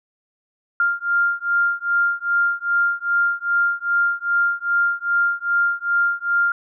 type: beating tone pair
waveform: sine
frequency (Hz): 1396.9 / 1399.4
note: F6 / F6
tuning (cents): 0 / +3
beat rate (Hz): 2.5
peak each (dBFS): -20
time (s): 0.8-6.52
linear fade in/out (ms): 2
effects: none